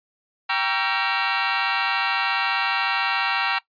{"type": "chord", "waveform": "20% pulse", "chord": "G diminished seventh", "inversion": "none", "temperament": "just", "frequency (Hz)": [784, 940.8, 1128.9, 1354.7], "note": ["G5", "Bb5", "Db6", "Fb6"], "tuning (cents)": [0, 16, 31, 47], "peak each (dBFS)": [-21, -21, -24, -20], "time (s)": [0.49, 3.59], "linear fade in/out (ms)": 10, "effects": ["noise-tail reverb RT60 0.1 s tail -19 dB re dry", "resampled to 11025 Hz"]}